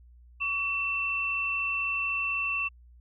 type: tone pair together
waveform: sine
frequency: 1136 / 2686 Hz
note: C#6 / E7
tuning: +42 / +32 cents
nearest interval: octave + minor third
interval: 1490 cents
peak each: -36 / -27 dBFS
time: 0.4-2.69 s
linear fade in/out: 20 ms
effects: added 60 Hz sine -51 dBFS peak until 3 s